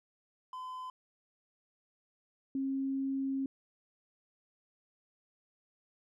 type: tone pair in turn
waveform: triangle / sine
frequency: 1019 / 269.9 Hz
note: C6 / C#4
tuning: -46 / -46 cents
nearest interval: octave + major seventh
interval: 2300 cents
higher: first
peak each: -38 / -31 dBFS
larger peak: second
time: 0.53-0.9 / 2.55-3.46 s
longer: second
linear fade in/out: 2 ms
effects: none